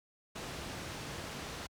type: low-pass noise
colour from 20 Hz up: pink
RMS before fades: -42 dBFS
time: 0.35-1.67 s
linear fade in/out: 10 ms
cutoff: 7000 Hz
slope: 12 dB/octave
effects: high-pass 60 Hz 12 dB/octave